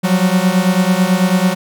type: beating tone pair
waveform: 45% pulse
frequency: 180 / 189.1 Hz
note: F#3 / F#3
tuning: -47 / +38 cents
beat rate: 9.1 Hz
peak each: -14 dBFS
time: 0.03-1.55 s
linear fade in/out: 20 ms
effects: none